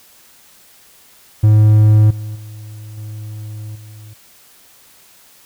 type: tone with level steps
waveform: triangle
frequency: 107 Hz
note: A2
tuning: 48 cents flat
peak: -4 / -21 / -28 / -24 / -32 dBFS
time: 1.43-4.14 s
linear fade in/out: 10 ms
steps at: 2.1 / 2.35 / 2.97 / 3.75 s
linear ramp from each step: 10 ms
effects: white hiss -47 dBFS RMS until 5.45 s